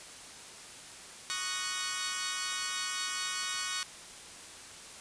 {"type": "chord", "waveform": "10% pulse", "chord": "D# minor seventh", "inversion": "third", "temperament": "equal", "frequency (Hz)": [1108.7, 1244.5, 1480, 1864.7], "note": ["C#6", "D#6", "F#6", "A#6"], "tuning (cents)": [0, 0, 0, 0], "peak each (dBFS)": [-30, -33, -29, -30], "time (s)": [1.3, 3.83], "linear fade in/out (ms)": 0, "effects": ["white hiss -48 dBFS RMS until 5 s", "resampled to 22050 Hz"]}